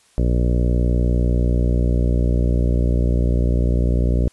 harmonic tone, 60.1 Hz, B1, 46 cents flat, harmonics 1 / 2 / 3 / 4 / 5 / 6 / 7 / 8 / 9 / 10, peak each -16 / -22 / -26 / -28 / -30 / -32 / -33 / -34 / -35 / -36 dBFS, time 0.18-4.28 s, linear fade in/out 0 ms, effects white hiss -56 dBFS RMS until 4.32 s + resampled to 24000 Hz

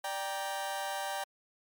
sawtooth chord, G minor, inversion second, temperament just, 588 / 784 / 940.8 Hz, D5 / G5 / Bb5, +2 / 0 / +16 cents, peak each -36 / -32 / -37 dBFS, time 0.04-1.24 s, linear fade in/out 5 ms, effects MP3 96 kbps

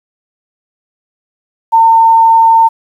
sine tone, 906 Hz, A#5, 50 cents flat, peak -3 dBFS, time 1.72-2.69 s, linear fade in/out 20 ms, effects 7-bit

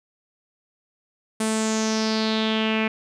sawtooth tone with low-pass filter sweep, 219.5 Hz, A3, 4 cents flat, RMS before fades -23 dBFS, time 1.4-2.88 s, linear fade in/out 5 ms, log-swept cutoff 9300 to 2400 Hz, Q 4.5, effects none

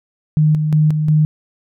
sine tone with tremolo, 153.4 Hz, D#3, 24 cents flat, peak -9 dBFS, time 0.37-1.25 s, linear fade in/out 0 ms, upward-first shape square, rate 2.8 Hz, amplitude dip 45%, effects none

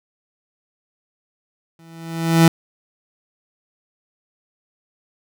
30% pulse tone with exponential growth, 164.81 Hz, E3, in tune, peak -4 dBFS, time 1.79-2.48 s, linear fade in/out 2 ms, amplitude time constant 150 ms, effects none

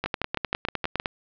two click trains, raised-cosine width 0.3 ms, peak -9 / -10 dBFS, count 11 / 7, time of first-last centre 0.04-1.058 / 0.06-0.999 s, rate 9.82 / 6.39 Hz, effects low-pass 4000 Hz 12 dB/octave

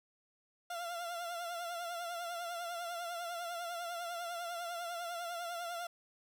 30% pulse tone with vibrato, 690 Hz, F5, 21 cents flat, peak -36 dBFS, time 0.7-5.87 s, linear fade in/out 5 ms, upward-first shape triangle, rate 10 Hz, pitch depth 61 cents each way, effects none

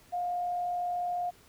sine tone with frequency modulation, 710 Hz, F5, 28 cents sharp, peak -29 dBFS, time 0.12-1.31 s, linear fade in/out 20 ms, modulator 46.1 Hz, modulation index 0.23, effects pink hiss -59 dBFS RMS until 1.48 s

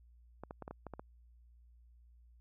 clicks, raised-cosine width 1 ms, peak -30 dBFS, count 8, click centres 0.436 / 0.509 / 0.623 / 0.679 / 0.71 / 0.867 / 0.937 / 0.995 s, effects added 59 Hz sine -59 dBFS peak until 2.4 s

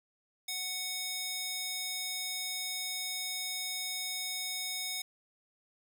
square tone with high-pass filter, 740 Hz, F#5, in tune, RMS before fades -37 dBFS, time 0.48-5.02 s, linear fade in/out 5 ms, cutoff 3300 Hz, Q 0.96, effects none

